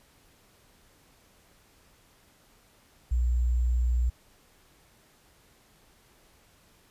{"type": "tone with sample-and-hold", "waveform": "sine", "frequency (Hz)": 60.5, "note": "B1", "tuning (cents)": -35, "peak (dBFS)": -22, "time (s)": [3.11, 4.1], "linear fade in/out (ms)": 10, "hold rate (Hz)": 7350, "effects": ["pink hiss -61 dBFS RMS until 6.9 s", "resampled to 32000 Hz"]}